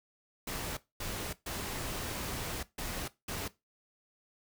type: noise bursts at uneven times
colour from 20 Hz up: pink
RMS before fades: -38 dBFS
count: 5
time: 0.47-0.77 / 1-1.33 / 1.46-2.63 / 2.78-3.08 / 3.28-3.48 s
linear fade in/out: 5 ms
effects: noise-tail reverb RT60 0.2 s tail -17 dB re dry